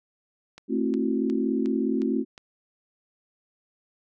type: click train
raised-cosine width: 0.2 ms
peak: -26 dBFS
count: 6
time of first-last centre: 0.58-2.379 s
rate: 2.78 Hz
type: chord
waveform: sine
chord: F# half-diminished seventh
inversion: first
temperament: just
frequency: 222 / 266.4 / 333 / 370 Hz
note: A3 / C4 / E4 / F#4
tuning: +16 / +31 / +18 / 0 cents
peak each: -27 / -26 / -30 / -30 dBFS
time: 0.68-2.25 s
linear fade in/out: 50 ms
effects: none